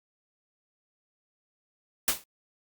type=noise with exponential decay; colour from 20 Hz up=white; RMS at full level=-20 dBFS; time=2.08-2.24 s; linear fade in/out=2 ms; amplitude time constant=34 ms; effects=Opus 48 kbps